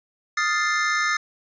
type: chord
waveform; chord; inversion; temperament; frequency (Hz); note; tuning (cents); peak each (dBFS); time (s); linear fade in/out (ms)
square; F dominant seventh; third; equal; 1244.5 / 1396.9 / 1760 / 2093; Eb6 / F6 / A6 / C7; 0 / 0 / 0 / 0; -26 / -30 / -25 / -27; 0.37-1.17; 5
effects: resampled to 16000 Hz